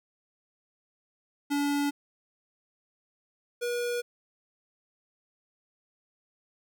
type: tone pair in turn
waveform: square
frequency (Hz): 286.5 / 481.8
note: D4 / B4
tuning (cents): -43 / -43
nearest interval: major sixth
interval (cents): 900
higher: second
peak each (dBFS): -26 / -29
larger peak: first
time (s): 1.5-1.91 / 3.61-4.02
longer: neither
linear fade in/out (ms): 20
effects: none